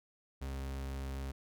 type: tone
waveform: 40% pulse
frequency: 67.4 Hz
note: C#2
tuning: 48 cents flat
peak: -37 dBFS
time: 0.41-1.32 s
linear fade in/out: 10 ms
effects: none

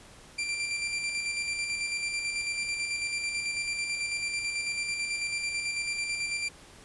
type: tone with tremolo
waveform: sawtooth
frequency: 2363 Hz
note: D7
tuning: 10 cents sharp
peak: -25 dBFS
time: 0.38-6.49 s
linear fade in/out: 10 ms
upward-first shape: square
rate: 9.1 Hz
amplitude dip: 35%
effects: pink hiss -52 dBFS RMS until 6.84 s + resampled to 24000 Hz

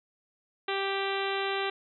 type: harmonic tone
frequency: 392 Hz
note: G4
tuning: in tune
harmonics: 1 / 2 / 3 / 4 / 5 / 6 / 7 / 8 / 9 / 10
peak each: -32 / -35 / -37 / -38 / -39 / -40 / -40 / -41 / -42 / -42 dBFS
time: 0.68-1.7 s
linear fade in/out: 5 ms
effects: none

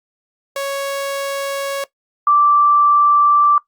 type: tone pair in turn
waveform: sawtooth / sine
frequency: 554.4 / 1170.3 Hz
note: C#5 / D6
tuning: 0 / -6 cents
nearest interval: octave + minor second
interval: 1294 cents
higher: second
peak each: -16 / -9 dBFS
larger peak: second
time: 0.56-1.84 / 2.27-3.58 s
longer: second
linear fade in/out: 2 ms
effects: noise-tail reverb RT60 0.1 s tail -18 dB re dry + Opus 48 kbps

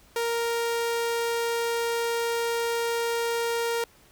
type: tone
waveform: sawtooth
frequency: 466.2 Hz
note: A#4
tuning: in tune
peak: -21 dBFS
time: 0.16-3.84 s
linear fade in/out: 2 ms
effects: pink hiss -57 dBFS RMS until 4.11 s

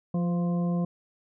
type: harmonic tone with a mistuned harmonic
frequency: 174.61 Hz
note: F3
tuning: in tune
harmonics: 1 / 2 / 3 / 4 / 6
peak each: -24 / -39 / -37 / -41 / -44 dBFS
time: 0.14-0.85 s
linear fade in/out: 5 ms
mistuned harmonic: 3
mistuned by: -30 cents
effects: none

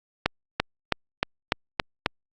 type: accelerating click train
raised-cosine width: 0.3 ms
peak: -4 dBFS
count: 7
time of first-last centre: 0.26-2.061 s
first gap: 340 ms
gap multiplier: 0.95
effects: Opus 48 kbps

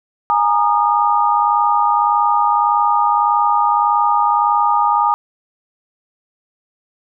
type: chord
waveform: sine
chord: Ab suspended second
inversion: none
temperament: equal with one note detuned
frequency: 830.6 / 932.3 / 1224.5 Hz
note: Ab5 / Bb5 / Eb6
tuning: 0 / 0 / -28 cents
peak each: -16 dBFS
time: 0.3-5.14 s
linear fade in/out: 0 ms
effects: none

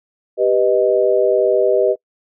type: chord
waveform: sine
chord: G augmented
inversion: none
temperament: equal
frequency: 392 / 493.9 / 622.3 Hz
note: G4 / B4 / D#5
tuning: 0 / 0 / 0 cents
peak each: -16 dBFS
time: 0.37-1.96 s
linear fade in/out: 50 ms
effects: noise-tail reverb RT60 0.1 s tail -24 dB re dry

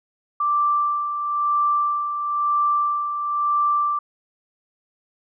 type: tone with tremolo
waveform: sine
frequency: 1174.7 Hz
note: D6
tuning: in tune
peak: -16 dBFS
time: 0.4-3.99 s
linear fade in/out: 5 ms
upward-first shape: sine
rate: 1 Hz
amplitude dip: 55%
effects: none

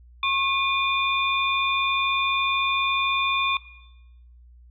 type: tone cluster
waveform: sine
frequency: 1087 / 2430 / 3548 Hz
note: C#6 / D#7 / A7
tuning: -34 / -42 / +14 cents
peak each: -25 / -24 / -27 dBFS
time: 0.23-3.57 s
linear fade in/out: 2 ms
effects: noise-tail reverb RT60 0.9 s tail -17 dB re dry + added 60 Hz sine -47 dBFS peak until 4.7 s

